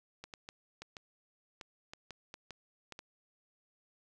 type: clicks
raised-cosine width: 0.2 ms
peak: -28 dBFS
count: 12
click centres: 0.24 / 0.338 / 0.489 / 0.82 / 0.968 / 1.612 / 1.935 / 2.107 / 2.341 / 2.507 / 2.923 / 2.991 s
effects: none